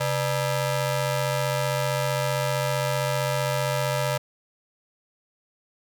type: ring-modulated tone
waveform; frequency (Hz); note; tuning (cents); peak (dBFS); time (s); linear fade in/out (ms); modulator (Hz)
sawtooth; 364.6; F#4; -25; -16; 0-4.18; 10; 230
effects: none